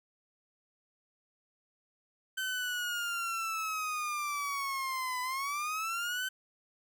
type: linear two-way sweep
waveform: 30% pulse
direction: down then up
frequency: 1538 to 997 to 1538 Hz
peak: -30 dBFS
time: 2.37-6.29 s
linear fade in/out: 10 ms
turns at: 5.21 s
effects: none